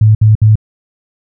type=tone bursts; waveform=sine; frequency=108.1 Hz; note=A2; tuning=30 cents flat; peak=-3 dBFS; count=3; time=0.01-0.556 s; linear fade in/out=5 ms; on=140 ms; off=63 ms; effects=none